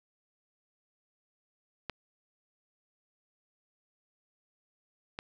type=clicks; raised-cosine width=0.3 ms; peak=-19 / -21 dBFS; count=2; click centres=1.897 / 5.189 s; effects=none